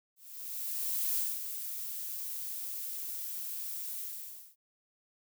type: noise with ADSR envelope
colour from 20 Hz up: violet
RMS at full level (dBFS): -31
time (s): 0.16-4.56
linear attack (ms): 1000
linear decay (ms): 230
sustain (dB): -8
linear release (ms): 570
effects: none